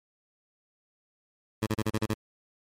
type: tone bursts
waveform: 15% pulse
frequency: 108.8 Hz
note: A2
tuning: 19 cents flat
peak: -19 dBFS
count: 7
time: 1.62-2.141 s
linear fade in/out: 10 ms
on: 47 ms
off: 32 ms
effects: MP3 64 kbps